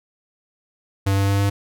square tone with pitch steps, 98 / 98.68 / 99.37 / 100.06 Hz, G2 / G2 / G2 / G2, 0 / +12 / +24 / +36 cents, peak -17 dBFS, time 1.06-1.5 s, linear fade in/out 10 ms, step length 110 ms, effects none

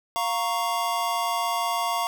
square chord, Bb minor, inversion second, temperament equal, 698.5 / 932.3 / 1108.7 Hz, F5 / Bb5 / Db6, 0 / 0 / 0 cents, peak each -29 dBFS, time 0.16-2.07 s, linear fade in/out 0 ms, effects none

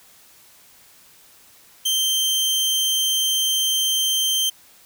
sawtooth tone, 3136 Hz, G7, in tune, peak -15 dBFS, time 1.85-4.5 s, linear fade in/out 10 ms, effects white hiss -51 dBFS RMS until 4.85 s

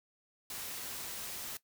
white noise, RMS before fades -42 dBFS, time 0.5-1.57 s, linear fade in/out 2 ms, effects noise-tail reverb RT60 0.1 s tail -17 dB re dry

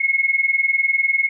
sine tone pair together, 2168 / 2188 Hz, C#7 / C#7, -39 / -23 cents, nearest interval unison, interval 16 cents, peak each -18 / -19 dBFS, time 0-1.29 s, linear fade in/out 10 ms, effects none

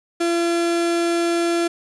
35% pulse tone, 340.4 Hz, F4, 44 cents flat, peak -16 dBFS, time 0.2-1.68 s, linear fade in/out 10 ms, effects resampled to 24000 Hz + 8-bit

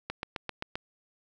click train, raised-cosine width 0.3 ms, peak -17 dBFS, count 6, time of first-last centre 0.1-0.755 s, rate 7.63 Hz, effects none

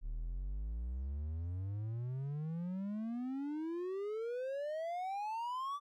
triangle exponential sweep, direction up, 36 to 1174.7 Hz, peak -35 dBFS, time 0.01-5.8 s, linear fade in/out 50 ms, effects none

